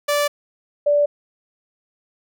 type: tone pair in turn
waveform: sawtooth / sine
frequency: 583 / 583 Hz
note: D5 / D5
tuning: -13 / -13 cents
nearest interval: unison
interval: 0 cents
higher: neither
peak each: -13 dBFS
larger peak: neither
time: 0.08-0.28 / 0.86-1.06 s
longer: neither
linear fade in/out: 10 ms
effects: none